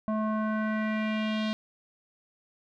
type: tone with low-pass filter sweep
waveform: square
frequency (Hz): 216.3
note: A3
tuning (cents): -29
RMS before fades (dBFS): -29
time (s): 0.08-1.53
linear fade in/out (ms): 0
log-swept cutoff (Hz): 930 to 3800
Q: 2.5
effects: none